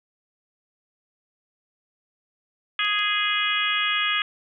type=harmonic tone; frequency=415.3 Hz; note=G#4; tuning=in tune; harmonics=3 / 4 / 5 / 6 / 7 / 8; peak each=-28 / -28 / -28 / -28 / -28 / -28 dBFS; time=2.79-4.22 s; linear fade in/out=2 ms
type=clicks; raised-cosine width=0.2 ms; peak=-26 dBFS; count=2; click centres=2.848 / 2.991 s
effects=none